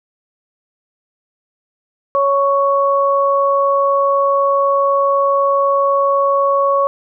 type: tone pair together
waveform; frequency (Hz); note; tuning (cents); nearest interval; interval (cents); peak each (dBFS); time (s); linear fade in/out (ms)
sine; 556 / 1112; C#5 / C#6; +5 / +5; octave; 1200; -14; 2.15-6.87; 0
effects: none